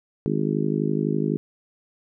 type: harmonic tone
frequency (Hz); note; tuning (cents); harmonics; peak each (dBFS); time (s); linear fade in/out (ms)
51.91; G#1; 0; 3 / 4 / 5 / 6 / 7 / 8; -26 / -27 / -28 / -29 / -29 / -30; 0.26-1.37; 0
effects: none